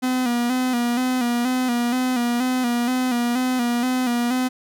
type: tone with vibrato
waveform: 45% pulse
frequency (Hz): 246.9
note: B3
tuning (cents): 0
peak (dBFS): -19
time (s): 0.02-4.49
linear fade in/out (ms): 20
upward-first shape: square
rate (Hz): 2.1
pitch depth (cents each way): 53
effects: none